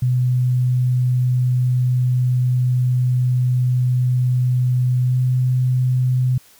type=tone with pitch glide; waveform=sine; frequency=125.5 to 127.03 Hz; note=B2 to B2; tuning=+28 to +49 cents; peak=-14 dBFS; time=0.02-6.38 s; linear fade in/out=5 ms; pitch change=+21 cents; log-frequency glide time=5.03-5.17 s; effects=white hiss -50 dBFS RMS until 6.59 s